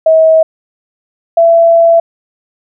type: tone pair in turn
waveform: sine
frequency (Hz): 641 / 669.4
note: E5 / E5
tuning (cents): -49 / +26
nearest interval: minor second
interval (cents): 75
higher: second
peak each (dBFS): -3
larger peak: neither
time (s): 0.06-0.43 / 1.37-2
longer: second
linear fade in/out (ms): 5
effects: none